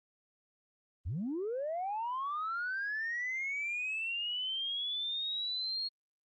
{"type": "linear sweep", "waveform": "sine", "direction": "up", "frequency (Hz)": [62.6, 4300], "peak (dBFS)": -32, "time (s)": [1.05, 5.89], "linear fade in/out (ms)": 20, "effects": ["tanh soft clip ceiling -30 dBFS", "Opus 24 kbps"]}